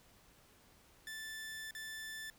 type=tone with dropouts; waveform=sawtooth; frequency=1760 Hz; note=A6; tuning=in tune; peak=-40 dBFS; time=1.07-2.3 s; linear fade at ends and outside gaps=1 ms; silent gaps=1.709-1.75 s; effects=pink hiss -65 dBFS RMS until 2.38 s